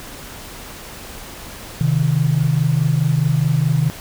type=tone pair together; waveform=sine; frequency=130.81 / 155.56 Hz; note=C3 / D#3; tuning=0 / 0 cents; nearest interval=minor third; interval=300 cents; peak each=-17 / -16 dBFS; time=1.81-3.9 s; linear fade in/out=0 ms; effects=pink hiss -35 dBFS RMS until 4 s